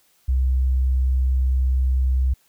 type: tone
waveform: sine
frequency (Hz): 64.6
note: C2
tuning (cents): -21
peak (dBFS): -16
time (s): 0.28-2.34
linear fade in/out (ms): 10
effects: white hiss -61 dBFS RMS until 2.48 s